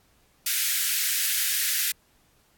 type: high-pass noise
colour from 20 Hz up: white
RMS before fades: -25 dBFS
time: 0.46-1.92 s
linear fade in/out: 5 ms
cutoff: 1500 Hz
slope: 48 dB/octave
effects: pink hiss -63 dBFS RMS until 2.57 s + AAC 64 kbps